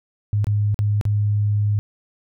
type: tone with dropouts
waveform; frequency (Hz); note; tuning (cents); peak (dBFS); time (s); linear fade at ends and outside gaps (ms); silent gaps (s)
sine; 103.83; G#2; 0; -16; 0.33-1.79; 0; 0.444-0.469 / 0.744-0.79 / 1.012-1.053
effects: none